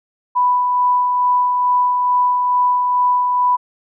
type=tone with tremolo; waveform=sine; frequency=990 Hz; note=B5; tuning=4 cents sharp; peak=-11 dBFS; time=0.35-3.57 s; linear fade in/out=20 ms; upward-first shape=sine; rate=2.3 Hz; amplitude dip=30%; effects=none